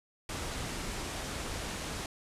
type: low-pass noise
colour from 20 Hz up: pink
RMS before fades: -38 dBFS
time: 0.29-2.06 s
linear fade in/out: 2 ms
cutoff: 10000 Hz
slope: 24 dB/octave
effects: resampled to 32000 Hz